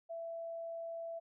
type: tone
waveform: sine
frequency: 666 Hz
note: E5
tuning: 18 cents sharp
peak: -40 dBFS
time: 0.09-1.2 s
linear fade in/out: 20 ms
effects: none